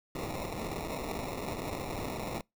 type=noise with sample-and-hold; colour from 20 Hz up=violet; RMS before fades=-37 dBFS; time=0.15-2.41 s; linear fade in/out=2 ms; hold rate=1575 Hz; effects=noise-tail reverb RT60 0.2 s tail -26 dB re dry